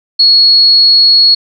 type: tone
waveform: sine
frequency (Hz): 4340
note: C#8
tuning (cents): -37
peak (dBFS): -3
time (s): 0.19-1.35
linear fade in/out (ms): 10
effects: none